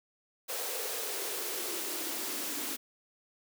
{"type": "noise with high-pass filter sweep", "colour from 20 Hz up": "white", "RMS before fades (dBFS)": -36, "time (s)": [0.48, 2.77], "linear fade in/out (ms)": 20, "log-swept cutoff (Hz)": [500, 270], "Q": 4.7, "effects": []}